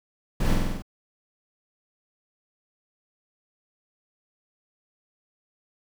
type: noise with echo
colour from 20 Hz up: brown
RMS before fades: -24 dBFS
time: 0.4-0.54 s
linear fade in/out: 5 ms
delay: 47 ms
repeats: 6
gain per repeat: -2 dB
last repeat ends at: 0.822 s
effects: none